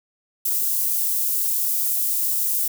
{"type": "high-pass noise", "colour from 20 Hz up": "white", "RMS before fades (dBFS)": -22, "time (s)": [0.45, 2.68], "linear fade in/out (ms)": 5, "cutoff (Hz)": 11000, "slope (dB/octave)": 12, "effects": []}